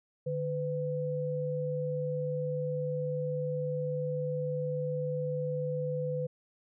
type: tone pair together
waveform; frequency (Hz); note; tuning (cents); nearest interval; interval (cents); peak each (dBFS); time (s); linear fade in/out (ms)
sine; 149.4 / 502.5; D3 / B4; +30 / +30; octave + major sixth; 2100; -34 / -32; 0.26-6.27; 10
effects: none